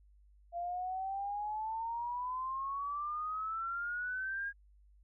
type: exponential sweep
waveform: sine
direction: up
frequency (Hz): 684 to 1638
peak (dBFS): -35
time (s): 0.52-4.53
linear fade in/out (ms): 50
effects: added 50 Hz sine -60 dBFS peak until 5.03 s